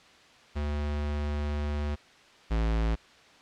square tone pair in turn, 73.6 / 55.41 Hz, D2 / A1, +4 / +13 cents, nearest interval perfect fourth, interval 491 cents, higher first, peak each -29 / -25 dBFS, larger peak second, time 0.55-1.96 / 2.5-2.96 s, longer first, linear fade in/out 20 ms, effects white hiss -55 dBFS RMS until 3.41 s + low-pass 4000 Hz 12 dB/octave

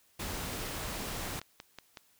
pink noise, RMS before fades -38 dBFS, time 0.19-1.4 s, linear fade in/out 10 ms
click train, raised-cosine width 0.2 ms, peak -26 dBFS, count 5, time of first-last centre 1.23-1.972 s, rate 5.39 Hz
effects white hiss -67 dBFS RMS until 2.19 s

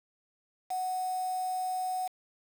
sine tone with quantisation, 740 Hz, F#5, in tune, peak -30 dBFS, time 0.7-2.08 s, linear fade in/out 10 ms, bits 7, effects none

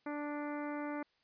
harmonic tone, 293.7 Hz, D4, in tune, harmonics 1 / 2 / 3 / 4 / 5 / 6 / 7 / 8, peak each -39 / -44 / -46 / -49 / -50 / -55 / -52 / -59 dBFS, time 0.06-1.03 s, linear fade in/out 5 ms, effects white hiss -74 dBFS RMS until 1.23 s + resampled to 11025 Hz

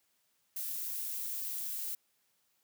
violet noise, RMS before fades -38 dBFS, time 0.56-1.95 s, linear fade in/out 5 ms, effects white hiss -75 dBFS RMS until 2.63 s + high-pass 80 Hz 12 dB/octave

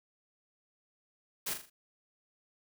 white noise with echo, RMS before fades -35 dBFS, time 1.46-1.54 s, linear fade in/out 10 ms, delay 40 ms, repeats 4, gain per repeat -7 dB, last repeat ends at 1.7 s, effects none

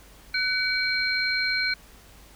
sine tone cluster, 1503 / 2271 / 4173 Hz, F#6 / C#7 / C8, +27 / +41 / -5 cents, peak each -27 dBFS, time 0.34-1.74 s, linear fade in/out 5 ms, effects added 50 Hz sine -52 dBFS peak until 2.35 s + pink hiss -52 dBFS RMS until 2.35 s

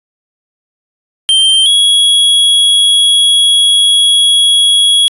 square tone pair in turn, 3146 / 3333 Hz, G7 / G#7, +6 / +5 cents, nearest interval minor second, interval 99 cents, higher second, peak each -6 dBFS, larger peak neither, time 1.29-1.66 / 1.66-5.08 s, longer second, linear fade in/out 0 ms, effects resampled to 24000 Hz

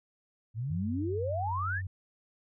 sine exponential sweep, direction up, 103.7 to 1864.7 Hz, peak -31 dBFS, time 0.54-1.82 s, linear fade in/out 50 ms
sine tone with pitch glide, 94.4 to 93.8 Hz, F#2 to F#2, +35 to +24 cents, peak -33 dBFS, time 0.7-1.87 s, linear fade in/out 5 ms, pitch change -11 cents, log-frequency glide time 1.1-1.39 s
effects none

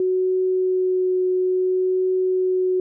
sine tone with vibrato, 370 Hz, F#4, in tune, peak -17 dBFS, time 0-2.8 s, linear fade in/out 2 ms, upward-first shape triangle, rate 0.59 Hz, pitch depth 10 cents each way, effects none

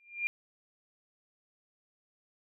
sine tone with exponential growth, 2397 Hz, D7, 35 cents sharp, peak -25 dBFS, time 0-0.27 s, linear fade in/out 0 ms, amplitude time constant 57 ms, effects none

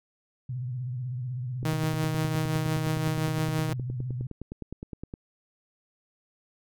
sine tone with vibrato, 125.2 Hz, B2, 24 cents sharp, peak -30 dBFS, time 0.49-4.27 s, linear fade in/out 5 ms, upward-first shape sine, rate 16 Hz, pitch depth 94 cents each way
click train, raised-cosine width 3 ms, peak -24 dBFS, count 35, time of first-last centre 1.63-5.139 s, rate 9.69 Hz
sawtooth tone with tremolo, 157.4 Hz, D#3, 20 cents sharp, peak -21 dBFS, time 1.65-3.73 s, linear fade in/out 0 ms, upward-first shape triangle, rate 5.8 Hz, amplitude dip 45%
effects none

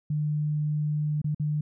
sine tone with dropouts, 150.3 Hz, D3, 40 cents sharp, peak -24 dBFS, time 0.1-1.61 s, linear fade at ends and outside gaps 5 ms, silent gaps 1.217-1.243 / 1.347-1.397 s, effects none

